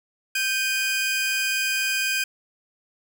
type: tone pair together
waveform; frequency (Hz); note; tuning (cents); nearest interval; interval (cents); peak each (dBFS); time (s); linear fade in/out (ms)
sawtooth; 1568 / 2470; G6 / D#7; 0 / -13; minor sixth; 787; -22 / -21; 0.35-2.24; 5
effects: none